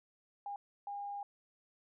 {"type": "tone bursts at uneven times", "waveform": "sine", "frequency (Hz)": 810, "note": "G#5", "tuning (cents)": -43, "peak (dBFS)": -39, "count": 2, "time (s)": [[0.46, 0.56], [0.87, 1.23]], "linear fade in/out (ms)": 2, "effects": []}